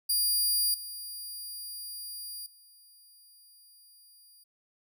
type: tone with level steps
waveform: 15% pulse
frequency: 4800 Hz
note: D8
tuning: 37 cents sharp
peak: -18 / -32 / -49 dBFS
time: 0.09-4.44 s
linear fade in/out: 10 ms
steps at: 0.74 / 2.46 s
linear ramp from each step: 2 ms
effects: none